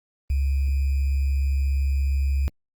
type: tone with sample-and-hold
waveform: sine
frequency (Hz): 68.5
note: C#2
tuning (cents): -20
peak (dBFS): -19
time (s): 0.3-2.48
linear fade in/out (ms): 0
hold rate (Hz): 2450
effects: Opus 24 kbps